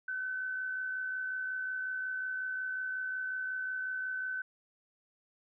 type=tone with amplitude modulation; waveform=sine; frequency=1518 Hz; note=F#6; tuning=44 cents sharp; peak=-32 dBFS; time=0.08-4.42 s; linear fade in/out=5 ms; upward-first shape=sine; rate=65.5 Hz; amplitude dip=35%; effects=none